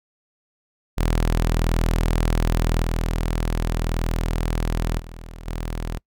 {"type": "tone with level steps", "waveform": "sawtooth", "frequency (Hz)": 40.88, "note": "E1", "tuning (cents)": -14, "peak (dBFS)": [-14, -17, -32, -22], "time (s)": [0.97, 5.99], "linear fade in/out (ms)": 20, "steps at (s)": [2.83, 4.99, 5.46], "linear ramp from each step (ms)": 5, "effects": ["noise-tail reverb RT60 0.1 s tail -26 dB re dry"]}